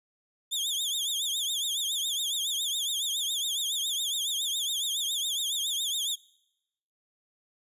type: tone with vibrato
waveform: sawtooth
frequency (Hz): 3446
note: A7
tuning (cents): -37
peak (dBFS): -25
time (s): 0.51-6.16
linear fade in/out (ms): 20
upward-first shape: triangle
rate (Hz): 7.2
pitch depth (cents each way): 170
effects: noise-tail reverb RT60 0.9 s tail -24 dB re dry + resampled to 32000 Hz